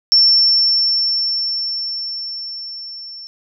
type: tone with level ramp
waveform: sine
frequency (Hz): 5410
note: E8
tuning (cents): +44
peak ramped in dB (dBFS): -7 to -31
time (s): 0.12-3.27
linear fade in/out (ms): 0
effects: none